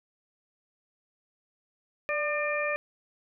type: harmonic tone with a mistuned harmonic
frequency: 600 Hz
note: D5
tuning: 37 cents sharp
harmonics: 1 / 2 / 3 / 4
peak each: -30 / -35 / -33 / -32 dBFS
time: 2.09-2.76 s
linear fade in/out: 0 ms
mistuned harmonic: 1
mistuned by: -35 cents
effects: none